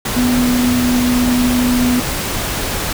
sine tone in noise, 246.9 Hz, B3, in tune, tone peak -12 dBFS, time 0.16-2 s, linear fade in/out 5 ms, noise pink, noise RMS -20 dBFS, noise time 0.05-2.93 s, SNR +5 dB, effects none

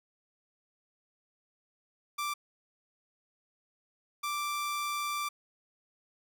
sawtooth tone pair in turn, 1174.7 / 1174.7 Hz, D6 / D6, 0 / 0 cents, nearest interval unison, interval 0 cents, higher neither, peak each -28 / -28 dBFS, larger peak neither, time 2.18-2.34 / 4.23-5.29 s, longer second, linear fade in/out 10 ms, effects none

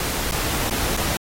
pink noise with dropouts, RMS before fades -24 dBFS, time 0-1.17 s, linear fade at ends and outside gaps 2 ms, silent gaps 0.312-0.32 / 0.699-0.708 / 0.968-0.972 s, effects AAC 48 kbps

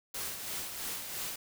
white noise with tremolo, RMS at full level -37 dBFS, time 0.14-1.36 s, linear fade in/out 5 ms, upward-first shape sine, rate 3 Hz, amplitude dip 45%, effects none

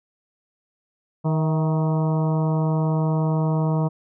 harmonic tone with a mistuned harmonic, 157.1 Hz, D#3, 17 cents sharp, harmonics 1 / 2 / 3 / 4 / 5 / 6 / 7 / 8, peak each -19 / -30 / -31 / -31 / -37 / -33 / -38 / -43 dBFS, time 1.24-3.89 s, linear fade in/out 20 ms, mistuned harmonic 4, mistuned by +46 cents, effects none

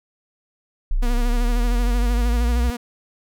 sine exponential sweep, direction up, 31.05 to 61.74 Hz, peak -16 dBFS, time 0.91-2.7 s, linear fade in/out 0 ms
sawtooth tone with vibrato, 240 Hz, B3, 49 cents flat, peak -22 dBFS, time 1.02-2.77 s, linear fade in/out 10 ms, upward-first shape sine, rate 13 Hz, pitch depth 42 cents each way
effects none

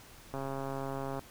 click train, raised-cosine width 1 ms, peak -24 dBFS, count 117, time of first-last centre 0.34-1.193 s, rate 136 Hz, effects pink hiss -54 dBFS RMS until 1.3 s

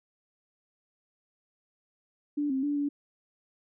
sine tone with pitch steps, 292.1 / 265.7 / 290.1 / 287.2 Hz, D4 / C4 / D4 / D4, -9 / +27 / -21 / -39 cents, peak -26 dBFS, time 2.37-2.89 s, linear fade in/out 10 ms, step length 130 ms, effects none

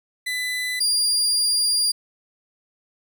30% pulse tone pair in turn, 2000 / 4805 Hz, B6 / D8, +21 / +39 cents, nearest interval octave + minor third, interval 1518 cents, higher second, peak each -21 / -15 dBFS, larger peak second, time 0.26-0.8 / 0.8-1.92 s, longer second, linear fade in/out 10 ms, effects none

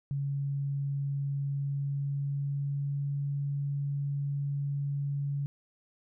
sine tone with pitch glide, 140 to 141.46 Hz, C#3 to C#3, +18 to +35 cents, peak -29 dBFS, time 0.11-5.46 s, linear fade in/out 0 ms, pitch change +17 cents, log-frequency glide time 1.51-3.15 s, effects none

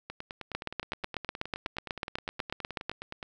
two click trains, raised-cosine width 0.3 ms, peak -15 / -22 dBFS, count 20 / 31, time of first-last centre 0.55-2.896 / 0.1-3.228 s, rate 8.1 / 9.59 Hz, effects none

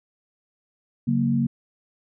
sine chord, F# major, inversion second, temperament equal, 138.59 / 185 / 233.1 Hz, C#3 / F#3 / A#3, 0 / 0 / 0 cents, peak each -24 / -27 / -21 dBFS, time 1.07-1.47 s, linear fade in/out 10 ms, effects none

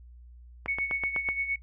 click train, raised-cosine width 0.5 ms, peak -19 dBFS, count 6, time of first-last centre 0.66-1.288 s, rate 7.96 Hz
sine tone with tremolo, 2217 Hz, C#7, in tune, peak -25 dBFS, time 0.68-1.56 s, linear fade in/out 5 ms, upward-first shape sine, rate 8.6 Hz, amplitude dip 65%
effects noise-tail reverb RT60 0.1 s tail -19 dB re dry + added 60 Hz sine -47 dBFS peak until 1.62 s

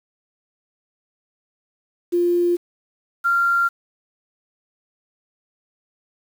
sine tone pair in turn, 349.2 / 1384.7 Hz, F4 / F6, 0 / -15 cents, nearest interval 2 octaves, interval 2385 cents, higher second, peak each -15 / -15 dBFS, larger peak neither, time 2.12-2.57 / 3.24-3.69 s, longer neither, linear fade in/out 20 ms, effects 7-bit

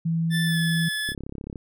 sine tone, 164.81 Hz, E3, in tune, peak -21 dBFS, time 0.05-0.89 s, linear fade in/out 10 ms
25% pulse tone with pitch glide, 1760 to 1720.8 Hz, A6 to A6, 0 to -39 cents, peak -22 dBFS, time 0.3-1.15 s, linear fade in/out 50 ms, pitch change -39 cents, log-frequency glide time 0.44-0.58 s
click train, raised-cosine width 3 ms, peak -22 dBFS, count 17, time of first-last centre 1.09-1.558 s, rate 34.2 Hz
effects none

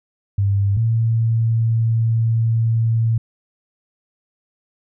sine tone pair in turn, 99.8 / 113.8 Hz, G2 / A#2, +32 / -41 cents, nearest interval major second, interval 227 cents, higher second, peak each -14 dBFS, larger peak neither, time 0.38-0.77 / 0.77-3.18 s, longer second, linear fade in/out 5 ms, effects none

